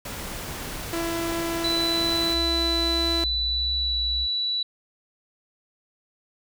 pink noise, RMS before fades -34 dBFS, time 0.05-2.34 s, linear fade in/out 5 ms
sawtooth tone, 334.7 Hz, E4, 26 cents sharp, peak -22 dBFS, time 0.93-3.24 s, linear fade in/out 2 ms
sine tone with pitch glide, 3988 to 3942 Hz, B7 to B7, +16 to -4 cents, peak -23 dBFS, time 1.64-4.63 s, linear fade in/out 5 ms, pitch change -20 cents, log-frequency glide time 3.16-3.92 s
sine tone with vibrato, 61.74 Hz, B1, in tune, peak -29 dBFS, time 2.31-4.28 s, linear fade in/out 50 ms, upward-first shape sine, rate 1.6 Hz, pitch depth 74 cents each way
effects none

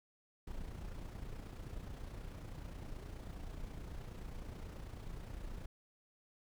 brown noise with amplitude modulation, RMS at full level -44 dBFS, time 0.47-5.66 s, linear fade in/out 5 ms, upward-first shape sine, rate 29.4 Hz, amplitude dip 50%, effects none

